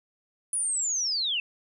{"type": "linear sweep", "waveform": "sine", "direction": "down", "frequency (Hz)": [9956, 2600], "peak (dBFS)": -25, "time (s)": [0.53, 1.4], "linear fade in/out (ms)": 2, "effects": []}